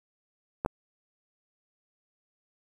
clicks, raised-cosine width 1 ms, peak -14 dBFS, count 2, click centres 0.649 / 0.661 s, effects 8-bit

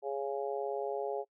harmonic tone, 138.59 Hz, C#3, in tune, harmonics 3 / 4 / 5 / 6, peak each -36 / -38 / -40 / -42 dBFS, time 0.02-1.25 s, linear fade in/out 50 ms, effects noise-tail reverb RT60 0.1 s tail -26 dB re dry

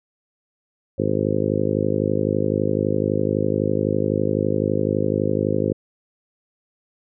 harmonic tone, 51.91 Hz, G#1, in tune, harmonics 2 / 3 / 4 / 5 / 6 / 7 / 8 / 9 / 10, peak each -27 / -27 / -27 / -27 / -27 / -27 / -27 / -27 / -27 dBFS, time 0.98-5.73 s, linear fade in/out 10 ms, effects none

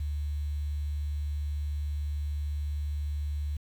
sine tone with quantisation, 73.42 Hz, D2, in tune, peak -29 dBFS, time 0-3.57 s, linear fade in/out 5 ms, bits 9, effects none

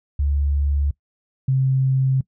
sine tone pair in turn, 71.3 / 132.51 Hz, C#2 / C3, +49 / +22 cents, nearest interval major seventh, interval 1073 cents, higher second, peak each -17 / -15 dBFS, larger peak second, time 0.19-0.91 / 1.48-2.21 s, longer second, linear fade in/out 5 ms, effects noise-tail reverb RT60 0.1 s tail -21 dB re dry

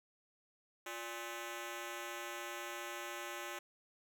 10% pulse ring-modulated tone, 467.1 Hz, A#4, 3 cents sharp, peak -31 dBFS, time 0.86-3.59 s, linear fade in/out 5 ms, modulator 115 Hz, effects none

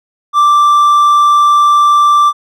triangle tone, 1174.7 Hz, D6, in tune, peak -3 dBFS, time 0.33-2.33 s, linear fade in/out 50 ms, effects none

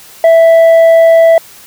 sine tone with tanh clipping, 659.3 Hz, E5, in tune, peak -3 dBFS, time 0.24-1.38 s, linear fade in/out 2 ms, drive 4 dB, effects white hiss -36 dBFS RMS until 1.66 s

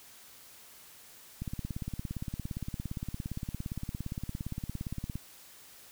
click train, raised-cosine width 5 ms, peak -23 dBFS, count 66, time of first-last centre 1.42-5.156 s, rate 17.4 Hz, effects white hiss -54 dBFS RMS until 5.91 s

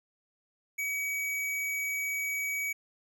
square tone, 2269 Hz, C#7, 40 cents sharp, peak -31 dBFS, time 0.78-2.73 s, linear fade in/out 10 ms, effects none

